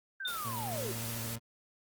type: linear sweep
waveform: sine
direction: down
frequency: 1600 to 349.2 Hz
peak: -37 dBFS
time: 0.2-0.92 s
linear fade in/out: 5 ms
type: tone with exponential decay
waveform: sine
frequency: 3618 Hz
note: A7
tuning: 48 cents sharp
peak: -30 dBFS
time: 0.25-0.47 s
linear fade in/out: 2 ms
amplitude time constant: 46 ms
type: noise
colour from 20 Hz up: white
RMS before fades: -41 dBFS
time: 0.27-1.36 s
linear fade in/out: 10 ms
type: tone with vibrato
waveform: 30% pulse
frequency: 114.6 Hz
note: A#2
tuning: 29 cents flat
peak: -36 dBFS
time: 0.44-1.39 s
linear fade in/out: 20 ms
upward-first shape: sine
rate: 14 Hz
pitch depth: 41 cents each way
effects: Opus 24 kbps